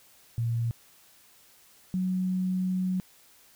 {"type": "tone pair in turn", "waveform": "sine", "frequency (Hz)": [116.54, 185], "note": ["A#2", "F#3"], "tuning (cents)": [0, 0], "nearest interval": "minor sixth", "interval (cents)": 800, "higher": "second", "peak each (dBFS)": -25, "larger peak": "neither", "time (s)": [[0.38, 0.71], [1.94, 3]], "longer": "second", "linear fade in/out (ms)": 0, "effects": ["white hiss -58 dBFS RMS until 3.55 s"]}